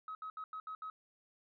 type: tone bursts at uneven times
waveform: sine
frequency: 1276 Hz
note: D#6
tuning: 43 cents sharp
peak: -40 dBFS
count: 6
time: 0.08-0.15 / 0.22-0.3 / 0.37-0.44 / 0.53-0.6 / 0.67-0.75 / 0.82-0.9 s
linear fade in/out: 2 ms
effects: tanh soft clip ceiling -37 dBFS